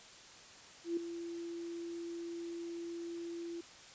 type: tone with ADSR envelope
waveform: sine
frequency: 339.5 Hz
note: F4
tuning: 49 cents flat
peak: -30 dBFS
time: 0.84-3.61 s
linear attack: 130 ms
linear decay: 4 ms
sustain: -10 dB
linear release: 6 ms
effects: white hiss -55 dBFS RMS until 3.94 s + resampled to 16000 Hz